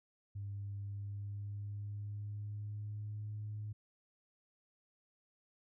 sine tone with pitch glide, 100.5 to 105.74 Hz, G2 to G#2, +44 to +32 cents, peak -39 dBFS, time 0.35-3.73 s, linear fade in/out 10 ms, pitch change +88 cents, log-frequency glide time 0.81-3.31 s, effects tanh soft clip ceiling -35 dBFS

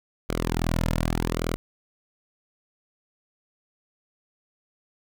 sawtooth tone with flanger, 41.2 Hz, E1, in tune, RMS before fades -26 dBFS, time 0.29-1.56 s, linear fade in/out 0 ms, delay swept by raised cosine 1.1 to 2.6 ms, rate 0.86 Hz, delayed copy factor -0.7, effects none

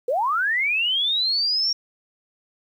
sine linear sweep, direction up, 458.9 to 5588 Hz, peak -19 dBFS, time 0.08-1.73 s, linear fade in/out 5 ms, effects 9-bit

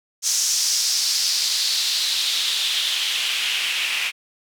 white noise with band-pass filter sweep, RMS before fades -22 dBFS, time 0.22-4.12 s, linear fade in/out 50 ms, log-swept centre 6100 to 2500 Hz, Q 3, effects none

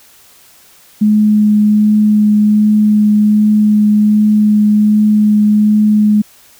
sine tone with vibrato, 211 Hz, G#3, 28 cents sharp, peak -6 dBFS, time 1.01-6.22 s, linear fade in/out 10 ms, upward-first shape triangle, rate 1.3 Hz, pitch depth 10 cents each way, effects white hiss -44 dBFS RMS until 6.59 s

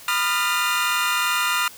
25% pulse tone cluster, 990 / 1223 / 1394 / 1813 Hz, B5 / D#6 / F6 / A#6, +4 / -30 / -4 / -49 cents, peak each -23 / -21 / -19 / -28 dBFS, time 0.08-1.68 s, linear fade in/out 2 ms, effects white hiss -43 dBFS RMS until 1.77 s

